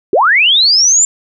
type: linear sweep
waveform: sine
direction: up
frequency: 327.7 to 7310 Hz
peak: -6 dBFS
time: 0.13-1.05 s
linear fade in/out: 2 ms
effects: none